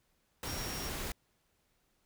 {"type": "tone in noise", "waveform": "sine", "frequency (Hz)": 5588, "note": "F8", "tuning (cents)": 0, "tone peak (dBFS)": -44, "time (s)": [0.47, 0.89], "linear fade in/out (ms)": 2, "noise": "pink", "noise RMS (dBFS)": -39, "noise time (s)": [0.43, 1.12], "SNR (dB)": -8, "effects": ["pink hiss -75 dBFS RMS until 2.05 s"]}